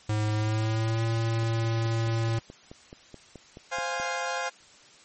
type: tone with pitch glide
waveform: square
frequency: 106.9 to 113.91 Hz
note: A2 to A#2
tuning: -49 to -40 cents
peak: -25 dBFS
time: 0.09-2.39 s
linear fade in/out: 5 ms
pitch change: +109 cents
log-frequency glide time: 0.35-1.04 s
type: click train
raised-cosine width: 2 ms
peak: -29 dBFS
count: 13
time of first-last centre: 1.43-4 s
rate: 4.67 Hz
type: chord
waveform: 20% pulse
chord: F minor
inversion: second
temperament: equal with one note detuned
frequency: 523.3 / 698.5 / 825.8 Hz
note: C5 / F5 / Ab5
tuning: 0 / 0 / -10 cents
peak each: -28 dBFS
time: 3.71-4.5 s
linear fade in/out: 20 ms
effects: white hiss -54 dBFS RMS until 5.04 s + MP3 32 kbps

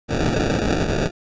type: noise with sample-and-hold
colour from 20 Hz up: white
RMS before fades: -20 dBFS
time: 0.08-1.11 s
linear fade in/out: 50 ms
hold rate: 1050 Hz
effects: resampled to 16000 Hz

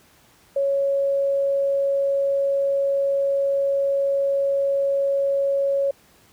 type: tone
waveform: sine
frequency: 554.4 Hz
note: C#5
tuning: in tune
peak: -18 dBFS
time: 0.56-5.91 s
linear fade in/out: 5 ms
effects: pink hiss -55 dBFS RMS until 6.32 s + high-pass 60 Hz 12 dB/octave

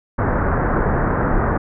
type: low-pass noise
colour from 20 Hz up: pink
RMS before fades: -18 dBFS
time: 0.18-1.58 s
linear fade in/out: 10 ms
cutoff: 1700 Hz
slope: 48 dB/octave
effects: none

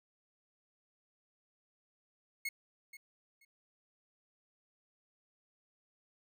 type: tone with echo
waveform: 40% pulse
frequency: 2174 Hz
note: C#7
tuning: 34 cents flat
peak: -34 dBFS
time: 2.45-2.49 s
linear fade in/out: 5 ms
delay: 480 ms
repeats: 2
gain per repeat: -14 dB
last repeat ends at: 3.45 s
effects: none

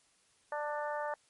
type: harmonic tone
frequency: 296.3 Hz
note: D4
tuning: 15 cents sharp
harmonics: 2 / 3 / 4 / 5 / 6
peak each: -37 / -38 / -43 / -45 / -45 dBFS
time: 0.52-1.14 s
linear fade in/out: 2 ms
effects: white hiss -69 dBFS RMS until 1.29 s + MP3 48 kbps

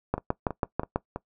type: two click trains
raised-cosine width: 1 ms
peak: -10 / -18 dBFS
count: 6 / 4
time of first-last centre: 0.14-0.96 / 0.18-1.16 s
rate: 6.1 / 3.06 Hz
effects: noise-tail reverb RT60 0.1 s tail -20 dB re dry

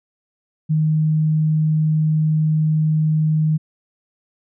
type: tone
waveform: sine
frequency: 155.56 Hz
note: D#3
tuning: in tune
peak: -14 dBFS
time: 0.69-3.58 s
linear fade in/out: 20 ms
effects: none

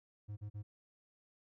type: tone bursts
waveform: triangle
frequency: 104.1 Hz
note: G#2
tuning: 5 cents sharp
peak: -39 dBFS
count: 3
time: 0.28-0.63 s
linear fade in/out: 20 ms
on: 90 ms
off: 40 ms
effects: none

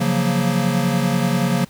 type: chord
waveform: square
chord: Gb major seventh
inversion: second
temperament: equal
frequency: 138.59 / 174.61 / 185 / 233.1 Hz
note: Db3 / F3 / Gb3 / Bb3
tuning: 0 / 0 / 0 / 0 cents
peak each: -23 dBFS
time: 0-1.65 s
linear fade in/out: 10 ms
effects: pink hiss -48 dBFS RMS until 1.69 s

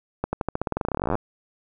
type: accelerating click train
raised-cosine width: 1 ms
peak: -10 dBFS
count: 27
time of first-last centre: 0.24-1.154 s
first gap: 90 ms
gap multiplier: 0.91
effects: none

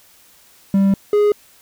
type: tone pair in turn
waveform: triangle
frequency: 196 / 415.3 Hz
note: G3 / G#4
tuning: 0 / 0 cents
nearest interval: octave + minor second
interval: 1300 cents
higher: second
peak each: -9 dBFS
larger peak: neither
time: 0.74-0.94 / 1.13-1.32 s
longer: first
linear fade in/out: 2 ms
effects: white hiss -50 dBFS RMS until 1.61 s

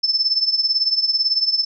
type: tone with tremolo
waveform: sine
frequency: 5274 Hz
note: E8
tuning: in tune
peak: -12 dBFS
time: 0.03-1.65 s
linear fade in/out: 10 ms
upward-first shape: triangle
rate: 18 Hz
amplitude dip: 85%
effects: none

